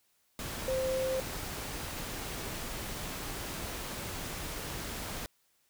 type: tone in noise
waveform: sine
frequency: 523.3 Hz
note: C5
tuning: in tune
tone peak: -29 dBFS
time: 0.68-1.2 s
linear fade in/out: 0 ms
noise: pink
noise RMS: -39 dBFS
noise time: 0.39-5.26 s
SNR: +7 dB
effects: white hiss -72 dBFS RMS until 5.69 s